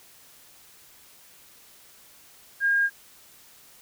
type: tone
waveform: sine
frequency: 1619 Hz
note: G#6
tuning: 45 cents flat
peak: -19 dBFS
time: 2.6-2.9 s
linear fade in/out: 50 ms
effects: white hiss -53 dBFS RMS until 3.81 s